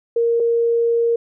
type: tone pair in turn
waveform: sine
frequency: 466.2 / 466.2 Hz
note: A#4 / A#4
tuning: 0 / 0 cents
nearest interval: unison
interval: 0 cents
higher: neither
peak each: -14 dBFS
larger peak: neither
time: 0.16-0.4 / 0.4-1.16 s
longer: second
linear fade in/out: 5 ms
effects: none